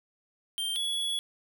square tone pair in turn, 3163 / 3378 Hz, G7 / G#7, +15 / +29 cents, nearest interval minor second, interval 114 cents, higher second, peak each -30 / -29 dBFS, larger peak second, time 0.58-0.76 / 0.76-1.19 s, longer second, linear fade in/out 0 ms, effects 10-bit

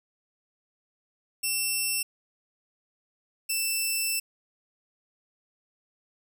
10% pulse tone pair in turn, 2700 / 2664 Hz, E7 / E7, +41 / +18 cents, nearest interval unison, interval 23 cents, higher first, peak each -17 dBFS, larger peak neither, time 1.43-2.03 / 3.49-4.2 s, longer second, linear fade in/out 10 ms, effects none

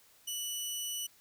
15% pulse tone, 2960 Hz, F#7, in tune, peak -28 dBFS, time 0.27-1.07 s, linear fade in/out 10 ms, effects white hiss -63 dBFS RMS until 1.2 s

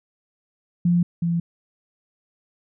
sine tone pair in turn, 174 / 169.73 Hz, F3 / F3, -6 / -49 cents, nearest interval unison, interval 43 cents, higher first, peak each -15 / -19 dBFS, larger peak first, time 0.85-1.03 / 1.22-1.4 s, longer neither, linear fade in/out 5 ms, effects none

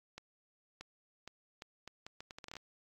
accelerating click train, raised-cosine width 0.2 ms, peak -29 dBFS, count 15, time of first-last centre 0.18-2.567 s, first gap 630 ms, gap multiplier 0.74, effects AAC 64 kbps

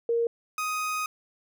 sine / 30% pulse tone pair in turn, 466.2 / 1251.1 Hz, A#4 / D#6, 0 / +9 cents, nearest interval octave + perfect fourth, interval 1709 cents, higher second, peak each -22 / -25 dBFS, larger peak first, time 0.09-0.27 / 0.58-1.06 s, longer second, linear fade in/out 2 ms, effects none

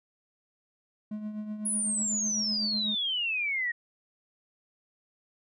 triangle tone with tremolo, 212.3 Hz, G#3, 38 cents sharp, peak -29 dBFS, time 1.11-2.95 s, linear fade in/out 5 ms, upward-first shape triangle, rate 8 Hz, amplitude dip 60%
sine exponential sweep, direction down, 10548 to 1864.7 Hz, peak -27 dBFS, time 1.65-3.72 s, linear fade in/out 10 ms
effects none

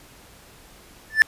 triangle tone with exponential growth, 1760 Hz, A6, in tune, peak -4 dBFS, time 1.1-1.22 s, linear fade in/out 0 ms, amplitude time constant 24 ms, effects pink hiss -49 dBFS RMS until 1.27 s + resampled to 32000 Hz

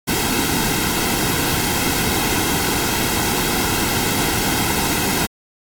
pink noise with comb filter, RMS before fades -19 dBFS, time 0.07-5.27 s, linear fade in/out 20 ms, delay 1.7 ms, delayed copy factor -0.65, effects AAC 64 kbps

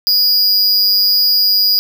square tone with amplitude modulation, 4900 Hz, D#8, 27 cents flat, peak -7 dBFS, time 0.07-1.79 s, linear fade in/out 0 ms, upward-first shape sine, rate 199 Hz, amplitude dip 65%, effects none

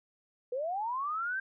sine linear sweep, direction up, 474.6 to 1591 Hz, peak -31 dBFS, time 0.52-1.4 s, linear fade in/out 5 ms, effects none

